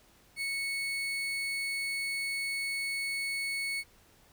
35% pulse tone, 2210 Hz, C#7, 6 cents flat, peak -30 dBFS, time 0.36-3.84 s, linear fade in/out 50 ms, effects pink hiss -62 dBFS RMS until 4.32 s

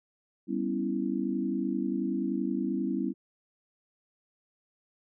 sine chord, C# half-diminished seventh, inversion second, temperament equal, 196 / 246.9 / 277.2 / 329.6 Hz, G3 / B3 / C#4 / E4, 0 / 0 / 0 / 0 cents, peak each -33 dBFS, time 0.47-3.14 s, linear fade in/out 50 ms, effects none

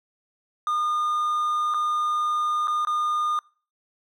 triangle tone with dropouts, 1217 Hz, D#6, 39 cents flat, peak -20 dBFS, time 0.67-3.39 s, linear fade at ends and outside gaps 1 ms, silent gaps 1.739-1.744 / 2.673-2.68 / 2.85-2.871 s, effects noise-tail reverb RT60 0.4 s tail -23 dB re dry

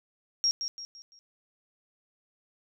sine tone with echo, 5588 Hz, F8, in tune, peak -22 dBFS, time 0.44-0.51 s, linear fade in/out 0 ms, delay 170 ms, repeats 4, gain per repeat -8 dB, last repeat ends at 1.19 s, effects none

